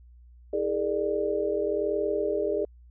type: tone cluster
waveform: sine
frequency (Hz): 323.7 / 411.4 / 452.5 / 594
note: E4 / G#4 / A4 / D5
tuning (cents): -31 / -16 / +48 / +20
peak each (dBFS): -34 / -27 / -32 / -30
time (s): 0.53-2.65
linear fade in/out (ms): 5
effects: added 60 Hz sine -49 dBFS peak until 2.9 s